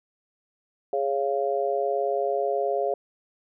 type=chord; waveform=sine; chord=Db major; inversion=second; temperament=just; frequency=415.8 / 554.4 / 693 Hz; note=Ab4 / Db5 / F5; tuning=+2 / 0 / -14 cents; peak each=-27 dBFS; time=0.93-2.94 s; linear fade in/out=2 ms; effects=none